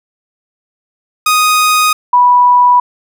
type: tone pair in turn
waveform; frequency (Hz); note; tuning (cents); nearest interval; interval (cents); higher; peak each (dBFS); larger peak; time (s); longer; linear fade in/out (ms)
sawtooth / sine; 1245 / 982.5; D#6 / B5; +1 / -9; major third; 410; first; -4; neither; 1.26-1.93 / 2.13-2.8; neither; 5
effects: none